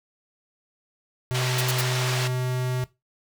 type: tone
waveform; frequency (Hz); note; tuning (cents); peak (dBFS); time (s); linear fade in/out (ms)
square; 126.8; B2; +46; -25; 1.31-2.84; 0
type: band-pass noise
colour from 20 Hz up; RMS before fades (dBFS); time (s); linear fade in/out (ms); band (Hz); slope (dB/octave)
white; -30; 1.34-2.28; 10; 400 to 4500; 12
type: noise bursts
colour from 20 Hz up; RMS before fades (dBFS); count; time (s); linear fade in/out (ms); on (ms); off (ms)
white; -27; 3; 1.58-1.813; 5; 31; 70
effects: noise-tail reverb RT60 0.2 s tail -17 dB re dry